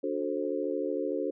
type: chord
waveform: sine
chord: D dominant seventh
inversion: none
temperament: just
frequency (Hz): 293.7 / 367.1 / 440.5 / 528.6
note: D4 / F#4 / A4 / C5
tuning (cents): 0 / -14 / +2 / +18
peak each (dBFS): -34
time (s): 0.03-1.31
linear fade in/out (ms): 10
effects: none